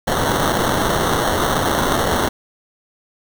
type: noise with sample-and-hold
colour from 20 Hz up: white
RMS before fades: -18 dBFS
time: 0.07-2.29 s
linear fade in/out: 10 ms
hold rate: 2450 Hz
effects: none

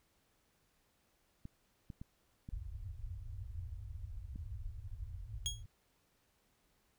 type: clicks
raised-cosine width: 5 ms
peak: -34 dBFS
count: 5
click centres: 1.454 / 1.902 / 2.015 / 2.489 / 4.359 s
type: low-pass noise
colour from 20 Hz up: white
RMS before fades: -45 dBFS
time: 2.52-5.66 s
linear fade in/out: 5 ms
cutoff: 110 Hz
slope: 96 dB/octave
type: tone with exponential decay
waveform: 25% pulse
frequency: 3300 Hz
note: G#7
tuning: 12 cents flat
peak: -28 dBFS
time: 5.46-5.63 s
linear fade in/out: 0 ms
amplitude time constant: 36 ms
effects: pink hiss -75 dBFS RMS until 6.98 s

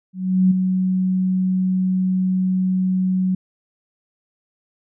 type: tone with ADSR envelope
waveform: sine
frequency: 185.9 Hz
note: F#3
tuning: 8 cents sharp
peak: -10 dBFS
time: 0.13-3.35 s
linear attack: 380 ms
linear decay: 8 ms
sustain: -6 dB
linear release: 5 ms
effects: none

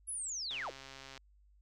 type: linear sweep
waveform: sine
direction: down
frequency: 11000 to 244 Hz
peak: -37 dBFS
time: 0.07-0.71 s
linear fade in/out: 20 ms
type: click train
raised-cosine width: 0.2 ms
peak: -32 dBFS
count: 91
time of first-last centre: 0.51-1.177 s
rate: 135 Hz
effects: added 50 Hz sine -62 dBFS peak until 1.61 s

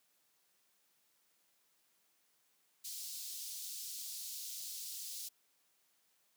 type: high-pass noise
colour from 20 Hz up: pink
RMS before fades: -45 dBFS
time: 2.84-5.29 s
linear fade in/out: 10 ms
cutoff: 4200 Hz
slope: 24 dB/octave
effects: white hiss -75 dBFS RMS until 6.36 s + high-pass 150 Hz 12 dB/octave

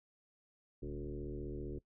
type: tone with frequency modulation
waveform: sine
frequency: 208.8 Hz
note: G#3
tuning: 10 cents sharp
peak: -39 dBFS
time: 0.82-1.79 s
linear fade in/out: 10 ms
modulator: 75.4 Hz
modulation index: 2.9
effects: noise-tail reverb RT60 0.1 s tail -19 dB re dry

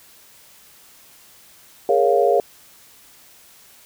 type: chord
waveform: sine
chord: Bb minor seventh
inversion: third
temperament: equal with one note detuned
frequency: 411 / 466.2 / 554.4 / 698.5 Hz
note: Ab4 / Bb4 / Db5 / F5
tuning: -18 / 0 / 0 / 0 cents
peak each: -19 dBFS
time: 1.89-2.4 s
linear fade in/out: 2 ms
effects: white hiss -49 dBFS RMS until 3.85 s

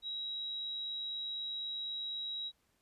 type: tone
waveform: sine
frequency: 3852 Hz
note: B7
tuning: 44 cents flat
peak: -37 dBFS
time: 0.02-2.52 s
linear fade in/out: 50 ms
effects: pink hiss -75 dBFS RMS until 2.81 s + resampled to 32000 Hz

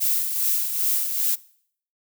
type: noise with tremolo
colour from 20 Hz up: violet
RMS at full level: -21 dBFS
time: 0-1.36 s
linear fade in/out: 20 ms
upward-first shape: sine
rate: 2.5 Hz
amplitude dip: 50%
effects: noise-tail reverb RT60 0.6 s tail -21 dB re dry

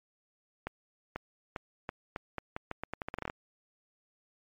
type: accelerating click train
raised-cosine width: 0.5 ms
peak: -20 dBFS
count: 18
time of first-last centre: 0.67-3.299 s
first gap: 490 ms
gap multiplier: 0.82
effects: MP3 64 kbps

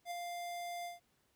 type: tone with ADSR envelope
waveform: square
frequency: 698 Hz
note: F5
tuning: 1 cent flat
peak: -38 dBFS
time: 0.05-1 s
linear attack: 63 ms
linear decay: 6 ms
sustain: -3 dB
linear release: 150 ms
effects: pink hiss -75 dBFS RMS until 1.35 s + high-pass 60 Hz 12 dB/octave

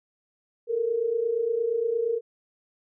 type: tone pair together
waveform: sine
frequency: 438.7 / 467.3 Hz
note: A4 / A#4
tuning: -5 / +4 cents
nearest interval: minor second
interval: 109 cents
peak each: -29 / -24 dBFS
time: 0.67-2.21 s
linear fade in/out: 50 ms
effects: none

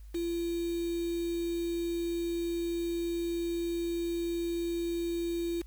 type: tone with quantisation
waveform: sine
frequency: 340.4 Hz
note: F4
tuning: 44 cents flat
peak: -30 dBFS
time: 0.14-5.62 s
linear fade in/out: 10 ms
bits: 7
effects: added 51 Hz sine -45 dBFS peak until 5.66 s + white hiss -67 dBFS RMS until 5.66 s

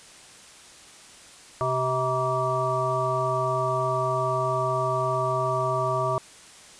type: harmonic tone with a mistuned harmonic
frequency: 128.8 Hz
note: C3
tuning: 27 cents flat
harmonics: 1 / 3 / 5 / 7 / 9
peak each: -30 / -31 / -27 / -31 / -27 dBFS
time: 1.61-6.18 s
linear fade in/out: 0 ms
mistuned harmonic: 7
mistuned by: +86 cents
effects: white hiss -48 dBFS RMS until 6.79 s + resampled to 22050 Hz

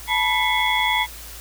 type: tone cluster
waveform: sine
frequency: 872 / 973 / 2002 / 2173 / 3368 Hz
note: A5 / B5 / B6 / C#7 / G#7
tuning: -16 / -26 / +23 / -35 / +24 cents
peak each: -24 dBFS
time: 0.07-1.07 s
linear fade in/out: 50 ms
effects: added 57 Hz sine -40 dBFS peak until 1.4 s + white hiss -39 dBFS RMS until 1.4 s

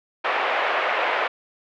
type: band-pass noise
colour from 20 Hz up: pink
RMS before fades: -23 dBFS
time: 0.24-1.28 s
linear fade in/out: 10 ms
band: 520 to 2600 Hz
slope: 24 dB/octave
effects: none

